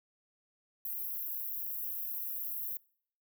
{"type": "high-pass noise", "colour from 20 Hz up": "pink", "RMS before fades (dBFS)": -38, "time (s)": [0.85, 2.77], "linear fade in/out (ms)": 2, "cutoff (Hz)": 12000, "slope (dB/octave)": 96, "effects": ["noise-tail reverb RT60 0.6 s tail -25 dB re dry"]}